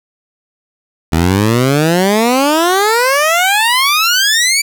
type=exponential sweep; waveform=15% pulse; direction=up; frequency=78.1 to 2336 Hz; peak=-3 dBFS; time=1.12-4.62 s; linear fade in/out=10 ms; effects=none

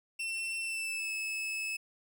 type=tone with pitch glide; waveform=40% pulse; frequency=2697 to 2599 Hz; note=E7 to E7; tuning=+39 to -25 cents; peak=-33 dBFS; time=0.19-1.77 s; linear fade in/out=10 ms; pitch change=-64 cents; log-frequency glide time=0.6-1.12 s; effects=none

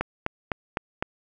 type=click train; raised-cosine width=0.5 ms; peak=-10 dBFS; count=5; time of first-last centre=0.01-1.025 s; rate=3.94 Hz; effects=none

